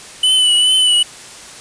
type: tone with vibrato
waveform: square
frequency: 2990 Hz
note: F#7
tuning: 17 cents sharp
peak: -10 dBFS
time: 0.23-1.03 s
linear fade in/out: 5 ms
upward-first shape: triangle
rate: 2.4 Hz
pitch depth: 43 cents each way
effects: white hiss -35 dBFS RMS until 1.6 s + resampled to 22050 Hz